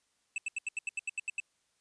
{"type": "tone bursts", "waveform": "square", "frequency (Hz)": 2637, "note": "E7", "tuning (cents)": 0, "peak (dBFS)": -32, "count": 11, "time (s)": [0.36, 1.401], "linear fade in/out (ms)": 2, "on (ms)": 21, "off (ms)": 81, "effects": ["white hiss -75 dBFS RMS until 1.8 s", "resampled to 22050 Hz"]}